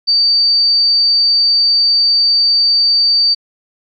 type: tone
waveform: sine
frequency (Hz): 4615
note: D8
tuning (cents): -31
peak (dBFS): -8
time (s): 0.07-3.35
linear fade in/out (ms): 20
effects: MP3 64 kbps